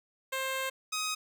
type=tone pair in turn; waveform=10% pulse; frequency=529 / 1258.2 Hz; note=C5 / D#6; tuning=+19 / +19 cents; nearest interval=octave + minor third; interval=1500 cents; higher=second; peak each=-23 dBFS; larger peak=neither; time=0.32-0.7 / 0.92-1.15 s; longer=first; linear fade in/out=10 ms; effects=none